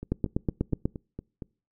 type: two click trains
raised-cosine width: 3 ms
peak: -23 / -12 dBFS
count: 7 / 7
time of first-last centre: 0.03-1.422 / 0.12-0.855 s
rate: 4.31 / 8.16 Hz
effects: noise-tail reverb RT60 0.4 s tail -26 dB re dry